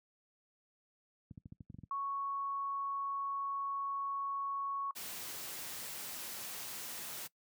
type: clicks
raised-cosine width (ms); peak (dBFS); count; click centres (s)
5; -34; 9; 1.311 / 1.377 / 1.458 / 1.523 / 1.607 / 1.701 / 1.744 / 1.787 / 1.836
type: tone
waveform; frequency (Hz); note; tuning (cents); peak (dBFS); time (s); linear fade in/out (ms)
sine; 1108.7; C#6; 0; -35; 1.91-4.91; 2
type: noise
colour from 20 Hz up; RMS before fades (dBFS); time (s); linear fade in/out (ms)
white; -44; 4.95-7.28; 20
effects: noise-tail reverb RT60 0.1 s tail -21 dB re dry + high-pass 100 Hz 12 dB/octave